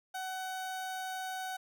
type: tone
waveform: 30% pulse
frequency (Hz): 751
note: F#5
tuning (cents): +26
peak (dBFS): -34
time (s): 0.14-1.57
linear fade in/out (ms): 10
effects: none